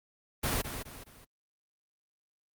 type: noise with echo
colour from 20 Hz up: pink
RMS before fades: -30 dBFS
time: 0.43-0.62 s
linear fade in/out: 10 ms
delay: 210 ms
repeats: 3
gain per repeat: -8 dB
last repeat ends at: 1.25 s
effects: Opus 32 kbps